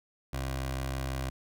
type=tone with notch filter; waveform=15% pulse; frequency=66 Hz; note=C2; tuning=16 cents sharp; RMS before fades=-34 dBFS; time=0.33-1.3 s; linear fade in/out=5 ms; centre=210 Hz; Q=1.4; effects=none